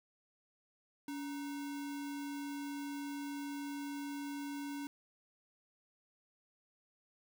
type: tone with sample-and-hold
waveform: sine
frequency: 284.1 Hz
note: C#4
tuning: 43 cents sharp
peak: -39 dBFS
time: 1.08-4.87 s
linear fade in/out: 2 ms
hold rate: 1225 Hz
effects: none